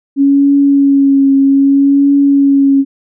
sine tone with vibrato, 277.2 Hz, C#4, in tune, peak -5 dBFS, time 0.16-2.85 s, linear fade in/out 50 ms, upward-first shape triangle, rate 0.63 Hz, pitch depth 28 cents each way, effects none

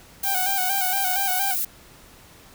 sawtooth tone with vibrato, 763 Hz, G5, 47 cents flat, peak -21 dBFS, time 0.23-1.56 s, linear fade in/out 50 ms, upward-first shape square, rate 4.3 Hz, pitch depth 54 cents each way
violet noise, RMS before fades -25 dBFS, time 0.23-1.65 s, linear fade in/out 5 ms
effects pink hiss -49 dBFS RMS until 2.54 s

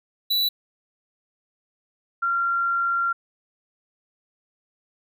square / sine tone pair in turn, 3951 / 1378.9 Hz, B7 / F6, 0 / -22 cents, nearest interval octave + tritone, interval 1822 cents, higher first, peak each -20 dBFS, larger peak neither, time 0.3-0.49 / 2.22-3.13 s, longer second, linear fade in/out 10 ms, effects none

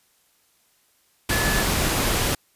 sine tone in noise, 1723 Hz, A6, 37 cents flat, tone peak -26 dBFS, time 1.31-1.62 s, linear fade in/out 5 ms, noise pink, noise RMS -22 dBFS, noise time 1.29-2.35 s, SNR -7 dB, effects white hiss -63 dBFS RMS until 2.55 s + resampled to 32000 Hz

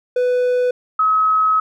triangle / sine tone pair in turn, 496.8 / 1279.6 Hz, B4 / D#6, +10 / +48 cents, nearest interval octave + major third, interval 1638 cents, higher second, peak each -12 / -12 dBFS, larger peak neither, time 0.16-0.71 / 0.99-1.6 s, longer second, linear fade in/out 5 ms, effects none

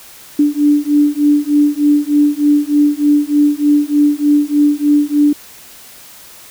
sine beating tone pair, 291.5 / 294.8 Hz, D4 / D4, -13 / +7 cents, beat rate 3.3 Hz, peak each -12 dBFS, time 0.39-5.33 s, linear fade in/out 5 ms, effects white hiss -38 dBFS RMS until 6.5 s

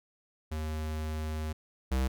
square tone pair in turn, 77.78 / 65.14 Hz, D#2 / C2, 0 / -7 cents, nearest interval minor third, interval 307 cents, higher first, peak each -33 / -27 dBFS, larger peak second, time 0.51-1.53 / 1.91-2.08 s, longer first, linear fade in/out 10 ms, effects none

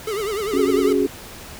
square tone with vibrato, 417.3 Hz, G#4, 8 cents sharp, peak -23 dBFS, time 0.07-0.93 s, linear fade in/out 5 ms, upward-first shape triangle, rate 10 Hz, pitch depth 150 cents each way
sine chord, C# suspended fourth, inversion none, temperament just, 277.2 / 369.6 / 415.8 Hz, C#4 / F#4 / G#4, 0 / -2 / +2 cents, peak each -20 dBFS, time 0.53-1.07 s, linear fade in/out 10 ms
effects pink hiss -38 dBFS RMS until 1.59 s

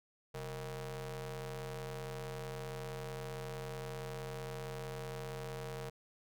sawtooth ring-modulated tone, 166.2 Hz, E3, 15 cents sharp, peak -34 dBFS, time 0.34-5.9 s, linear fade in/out 10 ms, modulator 297 Hz, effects none

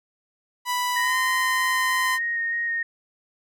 sawtooth tone with pitch glide, 987.8 to 1024.4 Hz, B5 to C6, 0 to -37 cents, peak -19 dBFS, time 0.65-2.19 s, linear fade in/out 50 ms, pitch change +63 cents, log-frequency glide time 0.99-1.17 s
sine tone with vibrato, 1860 Hz, A#6, 4 cents flat, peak -23 dBFS, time 0.96-2.83 s, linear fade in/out 5 ms, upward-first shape square, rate 3.2 Hz, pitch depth 9 cents each way
effects none

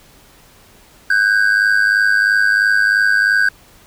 triangle ring-modulated tone, 1562 Hz, G6, 7 cents flat, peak -6 dBFS, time 1.1-3.49 s, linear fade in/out 5 ms, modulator 51.5 Hz, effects pink hiss -47 dBFS RMS until 3.86 s

